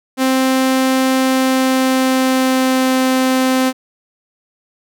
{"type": "tone with pitch glide", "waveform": "sawtooth", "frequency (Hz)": [261.9, 259.5], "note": ["C4", "C4"], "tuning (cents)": [2, -14], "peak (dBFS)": -8, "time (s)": [0.17, 3.73], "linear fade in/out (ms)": 50, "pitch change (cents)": -16, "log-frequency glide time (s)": [1.16, 2.97], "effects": []}